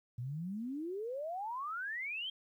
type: exponential sweep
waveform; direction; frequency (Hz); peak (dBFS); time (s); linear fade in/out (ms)
sine; up; 115.7 to 3233; -37; 0.18-2.3; 5
effects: 12-bit